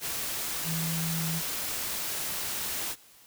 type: tone in noise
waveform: sine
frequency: 163.9 Hz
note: E3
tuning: 10 cents flat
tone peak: -30 dBFS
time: 0.64-1.42 s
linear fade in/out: 50 ms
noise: white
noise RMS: -33 dBFS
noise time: 0-2.96 s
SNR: 0 dB
effects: white hiss -56 dBFS RMS until 3.26 s